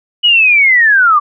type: linear sweep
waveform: sine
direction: down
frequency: 2960 to 1145 Hz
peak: -5 dBFS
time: 0.23-1.2 s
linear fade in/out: 20 ms
effects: none